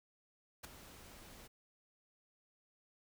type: noise with ADSR envelope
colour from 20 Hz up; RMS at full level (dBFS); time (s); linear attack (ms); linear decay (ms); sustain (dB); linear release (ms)
pink; -43; 0.63-1.48; 16; 9; -13; 16
effects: none